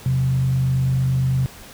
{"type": "tone with frequency modulation", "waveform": "sine", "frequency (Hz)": 130.81, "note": "C3", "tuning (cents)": 0, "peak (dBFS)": -16, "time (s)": [0.06, 1.46], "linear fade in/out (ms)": 0, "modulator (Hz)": 49.1, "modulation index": 0.37, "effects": ["pink hiss -41 dBFS RMS until 1.73 s"]}